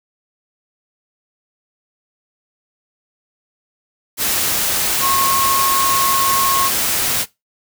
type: tone in noise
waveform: sine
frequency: 1086 Hz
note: C#6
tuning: 36 cents flat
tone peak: -16 dBFS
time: 5-6.71 s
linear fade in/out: 50 ms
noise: white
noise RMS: -18 dBFS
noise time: 4.17-7.26 s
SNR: -1 dB
effects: noise-tail reverb RT60 0.2 s tail -20 dB re dry